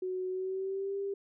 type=tone with pitch glide; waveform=sine; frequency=370 to 396.6 Hz; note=F#4 to G4; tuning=0 to +20 cents; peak=-32 dBFS; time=0.02-1.14 s; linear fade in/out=5 ms; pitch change=+120 cents; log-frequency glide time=0.29-0.96 s; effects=none